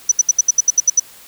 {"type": "tone bursts", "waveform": "sine", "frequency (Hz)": 5950, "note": "F#8", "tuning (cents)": 9, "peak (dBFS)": -7, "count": 10, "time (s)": [0.09, 0.998], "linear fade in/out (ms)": 5, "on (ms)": 26, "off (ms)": 72, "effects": ["white hiss -42 dBFS RMS until 1.27 s"]}